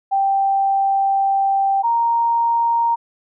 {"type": "tone pair in turn", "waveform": "sine", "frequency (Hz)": [784, 931.6], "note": ["G5", "A#5"], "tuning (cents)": [0, -1], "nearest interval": "minor third", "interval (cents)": 299, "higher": "second", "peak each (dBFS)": -14, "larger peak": "neither", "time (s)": [[0.11, 1.83], [1.83, 2.96]], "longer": "first", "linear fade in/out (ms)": 20, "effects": []}